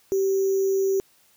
sine tone with sample-and-hold, 386.5 Hz, G4, 24 cents flat, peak -19 dBFS, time 0.12-1 s, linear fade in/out 0 ms, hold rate 6300 Hz, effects white hiss -60 dBFS RMS until 1.36 s

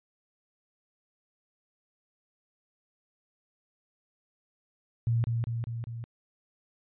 sine tone with echo, 116.3 Hz, A#2, 4 cents flat, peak -23 dBFS, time 5.07-5.24 s, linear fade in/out 0 ms, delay 200 ms, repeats 4, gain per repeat -3 dB, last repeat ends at 6.04 s, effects resampled to 8000 Hz

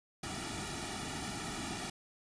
pink noise with comb filter, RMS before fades -40 dBFS, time 0.23-1.9 s, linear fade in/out 5 ms, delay 1.9 ms, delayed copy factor -0.9, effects resampled to 22050 Hz

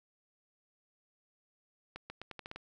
accelerating click train, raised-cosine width 0.3 ms, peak -27 dBFS, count 8, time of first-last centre 1.96-2.56 s, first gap 140 ms, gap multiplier 0.83, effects none

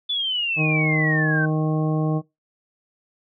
sine exponential sweep, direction down, 3490 to 1520 Hz, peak -21 dBFS, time 0.09-1.46 s, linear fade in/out 10 ms
harmonic tone, 155.56 Hz, D#3, in tune, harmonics 1 / 2 / 3 / 4 / 5 / 7, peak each -20 / -26 / -30 / -32 / -34 / -37 dBFS, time 0.56-2.22 s, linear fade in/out 50 ms
effects noise-tail reverb RT60 0.2 s tail -21 dB re dry

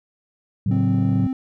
sine chord, F# minor, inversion first, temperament just, 111 / 138.75 / 185 Hz, A2 / C#3 / F#3, +16 / +2 / 0 cents, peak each -19 / -24 / -20 dBFS, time 0.66-1.27 s, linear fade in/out 5 ms
triangle tone, 261.6 Hz, C4, in tune, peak -19 dBFS, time 0.71-1.33 s, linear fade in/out 2 ms
effects tanh soft clip ceiling -10 dBFS

